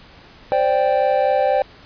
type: chord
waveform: triangle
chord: C suspended second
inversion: none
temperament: equal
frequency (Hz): 523.3 / 587.3 / 784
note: C5 / D5 / G5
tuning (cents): 0 / 0 / 0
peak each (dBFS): -17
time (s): 0.52-1.62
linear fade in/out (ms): 0
effects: pink hiss -45 dBFS RMS until 1.85 s + resampled to 11025 Hz